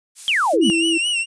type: noise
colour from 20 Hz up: violet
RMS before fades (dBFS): -29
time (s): 0.15-0.57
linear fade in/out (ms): 50
type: exponential sweep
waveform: sine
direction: down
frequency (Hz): 3322 to 187.3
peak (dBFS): -15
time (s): 0.28-0.7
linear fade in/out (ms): 0
type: tone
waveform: sine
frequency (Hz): 329.6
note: E4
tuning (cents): 0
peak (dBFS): -18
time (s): 0.53-0.98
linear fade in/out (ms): 10
type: tone with vibrato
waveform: 45% pulse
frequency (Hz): 2819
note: F7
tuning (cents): +16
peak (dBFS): -18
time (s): 0.61-1.26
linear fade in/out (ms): 50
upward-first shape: sine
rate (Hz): 4.7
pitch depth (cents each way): 83
effects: resampled to 22050 Hz